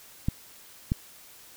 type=clicks; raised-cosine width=5 ms; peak=-12 dBFS; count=2; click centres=0.285 / 0.919 s; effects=white hiss -51 dBFS RMS until 1.56 s